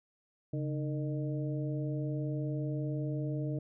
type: harmonic tone with a mistuned harmonic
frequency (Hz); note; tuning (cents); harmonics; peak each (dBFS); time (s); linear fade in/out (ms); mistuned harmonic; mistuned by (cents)
152.9; D#3; -30; 1 / 2 / 3 / 4; -33 / -38 / -44 / -44; 0.53-3.59; 5; 1; -150
effects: none